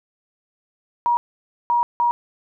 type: tone bursts at uneven times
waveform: sine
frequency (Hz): 954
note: A#5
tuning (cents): +40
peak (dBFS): -15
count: 3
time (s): 1.06-1.17 / 1.7-1.83 / 2-2.11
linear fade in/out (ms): 0
effects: none